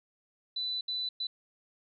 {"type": "tone bursts at uneven times", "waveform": "sine", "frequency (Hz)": 3989, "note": "B7", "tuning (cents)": 17, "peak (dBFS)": -31, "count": 3, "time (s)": [[0.56, 0.81], [0.88, 1.09], [1.2, 1.27]], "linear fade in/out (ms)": 5, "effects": []}